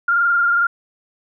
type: tone with frequency modulation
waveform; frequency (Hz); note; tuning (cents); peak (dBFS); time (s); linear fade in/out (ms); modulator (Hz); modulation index
sine; 1400; F6; +4; -13; 0.08-0.67; 5; 22; 1.1
effects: none